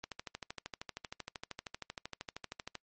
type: click train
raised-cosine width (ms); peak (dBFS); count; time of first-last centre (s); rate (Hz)
0.2; -23; 36; 0.04-2.753; 12.9
effects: noise-tail reverb RT60 0.1 s tail -25 dB re dry + MP3 32 kbps